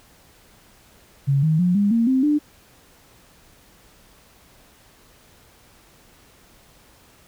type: tone with pitch steps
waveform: sine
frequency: 138.59 / 157.37 / 178.69 / 202.9 / 230.4 / 261.6 / 297.1 Hz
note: C#3 / D#3 / F3 / G#3 / A#3 / C4 / D4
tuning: 0 / +20 / +40 / -40 / -20 / 0 / +20 cents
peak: -15 dBFS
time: 1.27-2.39 s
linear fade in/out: 20 ms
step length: 160 ms
effects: pink hiss -53 dBFS RMS until 7.27 s